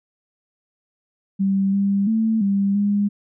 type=tone with pitch steps; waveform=sine; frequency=194.9 / 198.6 / 222.1 / 198.3 / 203.6 Hz; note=G3 / G3 / A3 / G3 / G#3; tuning=-10 / +23 / +16 / +20 / -34 cents; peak=-16 dBFS; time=1.39-3.09 s; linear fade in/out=20 ms; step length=340 ms; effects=none